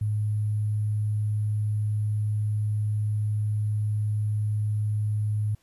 sine tone with sample-and-hold, 105.8 Hz, G#2, 33 cents sharp, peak -23 dBFS, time 0.01-5.55 s, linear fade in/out 5 ms, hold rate 11025 Hz, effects pink hiss -66 dBFS RMS until 5.62 s + resampled to 32000 Hz

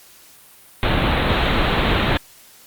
pink low-pass noise, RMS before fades -18 dBFS, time 0.83-2.17 s, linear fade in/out 0 ms, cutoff 4000 Hz, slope 96 dB/octave, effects white hiss -47 dBFS RMS until 2.66 s + Opus 48 kbps

